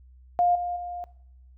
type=tone with level steps; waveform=sine; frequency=706 Hz; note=F5; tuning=19 cents sharp; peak=-18 / -27 / -32 dBFS; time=0.39-1.04 s; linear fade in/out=0 ms; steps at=0.55 / 0.76 s; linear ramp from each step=5 ms; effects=noise-tail reverb RT60 0.7 s tail -20 dB re dry + added 63 Hz sine -49 dBFS peak until 1.57 s